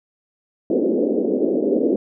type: band-pass noise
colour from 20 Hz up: pink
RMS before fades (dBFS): -19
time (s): 0.7-1.96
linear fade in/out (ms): 2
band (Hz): 230 to 530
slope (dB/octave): 48
effects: none